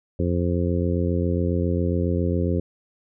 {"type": "harmonic tone", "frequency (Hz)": 87.31, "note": "F2", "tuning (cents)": 0, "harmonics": [1, 2, 3, 4, 5, 6], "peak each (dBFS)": [-23, -26, -28, -29, -30, -31], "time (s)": [0.19, 2.6], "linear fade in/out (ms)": 5, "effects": []}